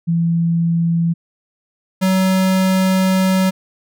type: tone pair in turn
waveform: sine / square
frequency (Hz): 167.8 / 188.35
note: E3 / F#3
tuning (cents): +31 / +31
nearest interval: major second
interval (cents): 200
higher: second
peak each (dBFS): -13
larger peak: neither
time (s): 0.07-1.14 / 2.01-3.51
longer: second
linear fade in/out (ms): 20
effects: none